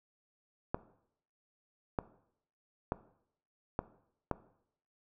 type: clicks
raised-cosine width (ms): 1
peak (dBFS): -17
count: 5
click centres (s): 0.745 / 1.988 / 2.921 / 3.791 / 4.313
effects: noise-tail reverb RT60 0.7 s tail -17 dB re dry